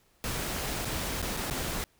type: noise with dropouts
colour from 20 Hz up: pink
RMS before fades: -33 dBFS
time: 0.24-1.84 s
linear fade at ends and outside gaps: 0 ms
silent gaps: 0.847-0.853 / 1.218-1.226 / 1.367-1.372 / 1.5-1.509 s
effects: pink hiss -66 dBFS RMS until 1.99 s